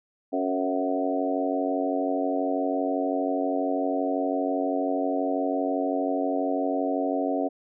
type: harmonic tone with a mistuned harmonic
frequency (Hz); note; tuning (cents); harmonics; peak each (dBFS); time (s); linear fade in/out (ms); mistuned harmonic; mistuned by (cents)
92.5; F#2; 0; 3 / 4 / 5 / 6 / 7 / 8; -27 / -34 / -32 / -33 / -30 / -32; 0.32-7.49; 20; 7; +18
effects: none